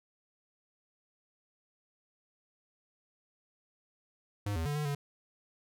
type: tone with pitch steps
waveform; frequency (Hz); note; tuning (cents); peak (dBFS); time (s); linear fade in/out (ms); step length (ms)
square; 102.3 / 81.7 / 146 / 149.6 / 142.9; G#2 / E2 / D3 / D3 / D3; -26 / -15 / -10 / +32 / -47; -32; 4.46-4.95; 5; 98
effects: none

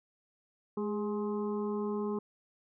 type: harmonic tone with a mistuned harmonic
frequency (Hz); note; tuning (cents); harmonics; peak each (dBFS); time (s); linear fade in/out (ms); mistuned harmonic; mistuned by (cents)
210.5; G#3; +24; 1 / 2 / 4 / 5 / 6; -34 / -34 / -47 / -44 / -52; 0.77-2.19; 5; 2; -35
effects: none

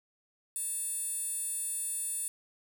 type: tone with high-pass filter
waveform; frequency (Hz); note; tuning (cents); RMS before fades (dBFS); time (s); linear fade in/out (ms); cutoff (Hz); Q
15% pulse; 880; A5; 0; -35; 0.56-2.28; 0; 9900; 4.5
effects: none

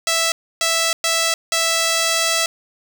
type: tone bursts at uneven times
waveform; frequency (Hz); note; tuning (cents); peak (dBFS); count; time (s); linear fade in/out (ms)
5% pulse; 659.3; E5; 0; -5; 4; 0.07-0.32 / 0.61-0.93 / 1.04-1.34 / 1.52-2.46; 2
effects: none

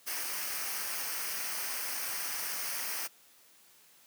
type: noise with comb filter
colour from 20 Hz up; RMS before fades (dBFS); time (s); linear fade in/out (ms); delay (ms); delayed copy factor
white; -36; 0.06-3.08; 20; 0.27; -0.6
effects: white hiss -61 dBFS RMS until 4.06 s + high-pass 150 Hz 12 dB/octave

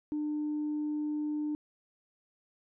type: tone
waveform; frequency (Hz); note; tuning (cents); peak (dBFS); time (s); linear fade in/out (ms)
sine; 300; D4; +37; -29; 0.12-1.55; 0
effects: tanh soft clip ceiling -27 dBFS

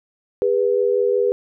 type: tone pair together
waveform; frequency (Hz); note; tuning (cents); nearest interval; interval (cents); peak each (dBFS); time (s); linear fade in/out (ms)
sine; 404.5 / 490; G#4 / B4; -46 / -14; minor third; 332; -18; 0.42-1.32; 0
effects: none

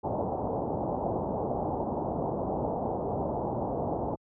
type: low-pass noise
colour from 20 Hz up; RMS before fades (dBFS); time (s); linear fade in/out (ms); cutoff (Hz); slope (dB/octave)
white; -31; 0.03-4.16; 20; 870; 48
effects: high-pass 60 Hz 12 dB/octave

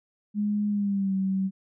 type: tone with pitch glide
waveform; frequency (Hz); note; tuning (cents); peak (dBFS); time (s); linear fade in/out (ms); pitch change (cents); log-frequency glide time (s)
sine; 207.7 to 191.57; G#3 to G3; 0 to -40; -23; 0.34-1.51; 50; -140; 0.68-1.15
effects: none

